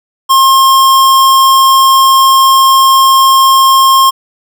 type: tone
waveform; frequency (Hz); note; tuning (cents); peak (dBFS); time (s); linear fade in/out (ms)
square; 1069; C6; +37; -4; 0.29-4.11; 20
effects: none

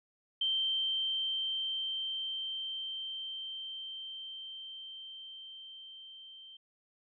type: tone with level ramp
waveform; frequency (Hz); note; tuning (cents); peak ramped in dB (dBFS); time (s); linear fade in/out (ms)
sine; 3129; G7; -4; -28 to -49; 0.41-6.57; 5
effects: none

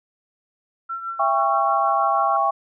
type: tone with tremolo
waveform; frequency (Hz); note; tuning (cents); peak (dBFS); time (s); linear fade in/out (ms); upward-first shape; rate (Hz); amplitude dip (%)
sine; 1352; E6; +43; -24; 0.89-2.37; 10; triangle; 6.3; 65
type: chord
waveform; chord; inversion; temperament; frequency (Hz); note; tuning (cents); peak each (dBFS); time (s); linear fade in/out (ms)
sine; C# diminished; first; just; 665.2 / 798.3 / 1108.7; E5 / G5 / C#6; +16 / +31 / 0; -24 / -21 / -20; 1.19-2.51; 10
effects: none

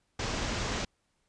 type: low-pass noise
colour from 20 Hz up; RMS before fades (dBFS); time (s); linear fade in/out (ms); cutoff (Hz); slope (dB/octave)
pink; -33; 0.19-0.85; 5; 7200; 48
effects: pink hiss -75 dBFS RMS until 1.28 s + resampled to 22050 Hz

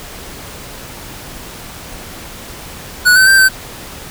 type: tone with pitch steps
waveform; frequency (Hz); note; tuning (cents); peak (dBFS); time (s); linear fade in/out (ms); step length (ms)
square; 1470 / 1531 / 1570 / 1541; F#6 / G6 / G6 / G6; -12 / -41 / +2 / -30; -6; 3.05-3.49; 20; 110
effects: pink hiss -31 dBFS RMS until 4.1 s

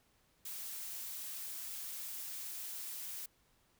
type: noise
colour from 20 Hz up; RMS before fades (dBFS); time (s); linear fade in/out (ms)
blue; -44; 0.45-3.26; 5
effects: pink hiss -72 dBFS RMS until 3.79 s

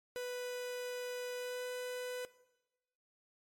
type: tone with pitch glide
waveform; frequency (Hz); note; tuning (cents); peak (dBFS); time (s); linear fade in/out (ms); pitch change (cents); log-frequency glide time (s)
45% pulse; 495 to 498.4; B4 to B4; +4 to +16; -38; 0.16-2.25; 0; +12; 1.36-1.63
effects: noise-tail reverb RT60 1.0 s tail -18 dB re dry + MP3 64 kbps

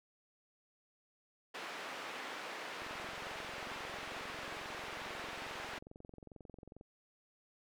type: band-pass noise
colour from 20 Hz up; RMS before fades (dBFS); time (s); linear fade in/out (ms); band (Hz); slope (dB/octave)
white; -45; 1.54-5.79; 10; 310 to 2200; 12
type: click train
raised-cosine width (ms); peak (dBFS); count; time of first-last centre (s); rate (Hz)
2; -39; 90; 2.82-6.811; 22.3
effects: none

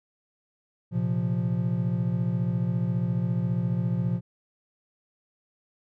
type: chord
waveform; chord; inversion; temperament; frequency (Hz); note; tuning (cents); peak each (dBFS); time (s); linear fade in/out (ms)
triangle; Bb suspended second; none; just; 116.54 / 131.11 / 174.81; Bb2 / C3 / F3; 0 / +4 / +2; -26 / -28 / -25; 0.91-4.21; 50
effects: none

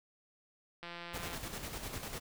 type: click train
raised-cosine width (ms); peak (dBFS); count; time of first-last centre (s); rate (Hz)
0.3; -29; 90; 0.83-1.347; 172
type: noise with tremolo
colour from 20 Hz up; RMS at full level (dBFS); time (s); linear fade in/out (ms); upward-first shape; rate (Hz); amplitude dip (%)
pink; -41; 1.13-2.2; 20; square; 10; 45
effects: none

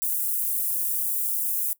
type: high-pass noise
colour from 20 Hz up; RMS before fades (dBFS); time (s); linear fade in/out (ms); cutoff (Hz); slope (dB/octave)
white; -26; 0.02-1.73; 0; 9900; 24
effects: noise-tail reverb RT60 0.1 s tail -20 dB re dry

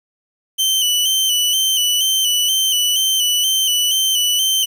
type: tone with vibrato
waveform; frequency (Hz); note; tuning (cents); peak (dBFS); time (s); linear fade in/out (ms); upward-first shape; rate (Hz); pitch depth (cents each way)
sawtooth; 3036; F#7; +44; -11; 0.58-4.66; 20; square; 2.1; 40
effects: 8-bit

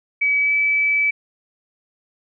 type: tone with pitch glide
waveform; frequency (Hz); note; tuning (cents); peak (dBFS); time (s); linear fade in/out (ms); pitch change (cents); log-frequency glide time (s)
sine; 2281 to 2301; C#7 to D7; +49 to -36; -15; 0.21-1.11; 10; +15; 0.4-0.53
effects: none

